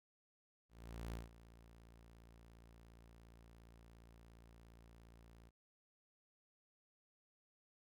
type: tone with ADSR envelope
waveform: sawtooth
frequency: 57.2 Hz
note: A#1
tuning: 32 cents flat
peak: -39 dBFS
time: 0.69-5.51 s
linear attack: 440 ms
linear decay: 160 ms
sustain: -17 dB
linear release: 35 ms
effects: none